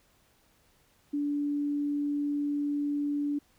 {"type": "tone", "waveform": "sine", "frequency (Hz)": 289.7, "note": "D4", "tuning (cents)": -24, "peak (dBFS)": -27, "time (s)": [1.13, 3.39], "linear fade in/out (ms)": 10, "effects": ["pink hiss -66 dBFS RMS until 3.58 s"]}